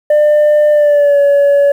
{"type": "tone with pitch glide", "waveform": "sine", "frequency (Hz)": [598, 567.4], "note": ["D5", "C#5"], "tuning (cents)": [31, 40], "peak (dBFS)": -3, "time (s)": [0.1, 1.72], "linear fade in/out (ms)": 5, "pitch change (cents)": -91, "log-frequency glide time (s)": [0.71, 1.19], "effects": ["tanh soft clip ceiling -5 dBFS", "7-bit"]}